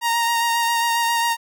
sawtooth tone with vibrato, 932.3 Hz, A#5, in tune, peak -14 dBFS, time 0.01-1.37 s, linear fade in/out 50 ms, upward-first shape sine, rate 7.4 Hz, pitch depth 18 cents each way, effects none

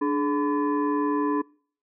sine tone with frequency modulation, 293.7 Hz, D4, in tune, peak -21 dBFS, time 0.01-1.42 s, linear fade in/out 10 ms, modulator 718 Hz, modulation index 0.96, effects noise-tail reverb RT60 0.5 s tail -25 dB re dry

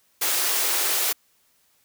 white high-pass noise, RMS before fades -23 dBFS, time 0.21-1.13 s, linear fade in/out 10 ms, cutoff 320 Hz, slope 48 dB/octave, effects white hiss -64 dBFS RMS until 1.84 s

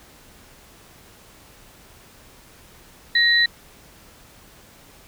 sine tone pair together, 1881 / 3986 Hz, A#6 / B7, +15 / +15 cents, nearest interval octave + minor second, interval 1300 cents, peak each -16 / -18 dBFS, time 3.15-3.46 s, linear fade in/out 5 ms, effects pink hiss -49 dBFS RMS until 5.07 s

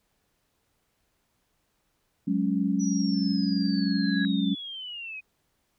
sine chord, F# suspended second, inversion none, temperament just, 185 / 208.1 / 277.5 Hz, F#3 / G#3 / C#4, 0 / +4 / +2 cents, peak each -27 dBFS, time 2.27-4.55 s, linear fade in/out 10 ms
sine linear sweep, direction down, 5920 to 2489 Hz, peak -35 dBFS, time 2.79-5.21 s, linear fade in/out 20 ms
sine tone with exponential growth, 1661.2 Hz, G#6, in tune, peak -28 dBFS, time 3.14-4.25 s, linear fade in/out 1 ms, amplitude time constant 240 ms
effects pink hiss -73 dBFS RMS until 5.78 s

